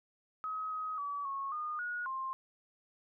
sine tone with pitch steps, 1271 / 1263 / 1144 / 1097 / 1223 / 1450 / 1057 Hz, D#6 / D#6 / D6 / C#6 / D#6 / F#6 / C6, +36 / +26 / -46 / -18 / -30 / -35 / +17 cents, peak -35 dBFS, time 0.44-2.33 s, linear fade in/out 0 ms, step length 270 ms, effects none

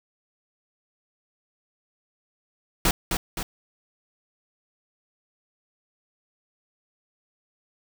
pink noise with echo, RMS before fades -20 dBFS, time 2.85-2.91 s, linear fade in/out 2 ms, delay 260 ms, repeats 2, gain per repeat -5 dB, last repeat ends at 3.43 s, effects none

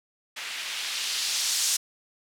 violet noise with low-pass filter sweep, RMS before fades -29 dBFS, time 0.36-1.77 s, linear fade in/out 10 ms, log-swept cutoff 2200 to 6300 Hz, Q 1.2, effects none

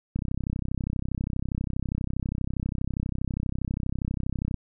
click train, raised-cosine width 5 ms, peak -16 dBFS, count 143, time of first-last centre 0.16-4.543 s, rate 32.4 Hz, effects none

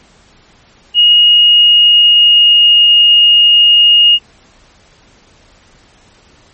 sine tone with pitch glide, 2875 to 2855 Hz, F7 to F7, +50 to +37 cents, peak -3 dBFS, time 0.94-4.19 s, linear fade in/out 50 ms, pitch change -13 cents, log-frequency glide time 1.19-2.85 s, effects pink hiss -46 dBFS RMS until 6.53 s + MP3 32 kbps

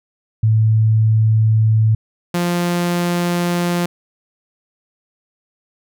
sine / sawtooth tone pair in turn, 110 / 174.61 Hz, A2 / F3, 0 / 0 cents, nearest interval minor sixth, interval 800 cents, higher second, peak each -10 / -12 dBFS, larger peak first, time 0.43-1.95 / 2.34-3.86 s, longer neither, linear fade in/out 5 ms, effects none

